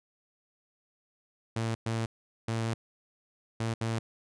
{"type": "tone bursts at uneven times", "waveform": "sawtooth", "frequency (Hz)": 113.4, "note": "A#2", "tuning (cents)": -47, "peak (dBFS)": -25, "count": 5, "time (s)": [[1.56, 1.75], [1.86, 2.06], [2.48, 2.74], [3.6, 3.74], [3.81, 3.99]], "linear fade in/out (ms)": 5, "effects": ["resampled to 22050 Hz"]}